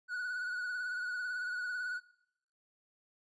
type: tone with vibrato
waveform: triangle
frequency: 1470 Hz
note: F#6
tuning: 12 cents flat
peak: -33 dBFS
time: 0.08-2.01 s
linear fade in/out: 50 ms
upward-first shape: sine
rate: 18 Hz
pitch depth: 42 cents each way
effects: noise-tail reverb RT60 0.7 s tail -19 dB re dry + resampled to 22050 Hz